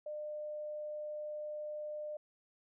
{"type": "tone", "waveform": "sine", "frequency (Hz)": 602, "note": "D5", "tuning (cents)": 43, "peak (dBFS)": -39, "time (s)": [0.06, 2.17], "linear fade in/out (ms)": 5, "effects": []}